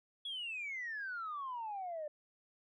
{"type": "exponential sweep", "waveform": "sine", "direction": "down", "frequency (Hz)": [3400, 587.3], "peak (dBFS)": -38, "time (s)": [0.25, 2.08], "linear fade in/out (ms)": 5, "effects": ["tanh soft clip ceiling -35 dBFS"]}